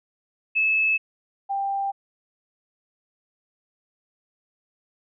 sine tone pair in turn, 2604 / 790.4 Hz, E7 / G5, -22 / +14 cents, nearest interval octave + major sixth, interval 2064 cents, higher first, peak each -18 / -23 dBFS, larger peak first, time 0.55-0.98 / 1.49-1.92 s, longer neither, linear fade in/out 20 ms, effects none

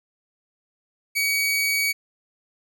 sawtooth tone, 2260 Hz, C#7, 33 cents sharp, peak -17 dBFS, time 1.15-1.93 s, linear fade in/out 20 ms, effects none

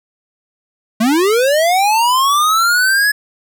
square linear sweep, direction up, 208.9 to 1710 Hz, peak -11 dBFS, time 1-3.12 s, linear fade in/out 10 ms, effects none

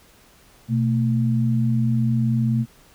sine tone pair together, 124.36 / 223.9 Hz, B2 / A3, +12 / +30 cents, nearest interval minor seventh, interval 1018 cents, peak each -19 / -21 dBFS, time 0.68-2.66 s, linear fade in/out 50 ms, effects pink hiss -53 dBFS RMS until 2.94 s

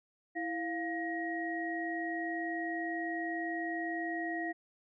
sine tone cluster, 329.4 / 702 / 1890 Hz, E4 / F5 / A#6, -1 / +9 / +23 cents, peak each -37 / -39 / -38 dBFS, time 0.35-4.53 s, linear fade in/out 20 ms, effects none

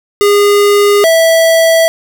square tone pair in turn, 408.5 / 655.6 Hz, G#4 / E5, -29 / -10 cents, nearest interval minor sixth, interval 819 cents, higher second, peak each -6 dBFS, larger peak neither, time 0.21-1.04 / 1.04-1.88 s, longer second, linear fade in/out 0 ms, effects none

